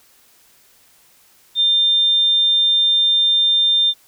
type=tone; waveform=sine; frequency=3600 Hz; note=A7; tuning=39 cents sharp; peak=-12 dBFS; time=1.55-3.94 s; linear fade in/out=50 ms; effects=white hiss -53 dBFS RMS until 4.07 s